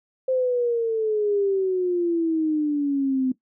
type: exponential sweep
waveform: sine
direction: down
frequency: 523.3 to 255.5 Hz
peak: -19 dBFS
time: 0.28-3.32 s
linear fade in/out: 5 ms
effects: noise-tail reverb RT60 0.1 s tail -17 dB re dry